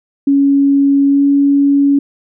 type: tone with pitch glide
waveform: sine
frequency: 278.8 to 281.2 Hz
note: C#4 to C#4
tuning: +10 to +25 cents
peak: -7 dBFS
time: 0.27-1.99 s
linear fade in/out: 5 ms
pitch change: +15 cents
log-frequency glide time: 1.08-1.23 s
effects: none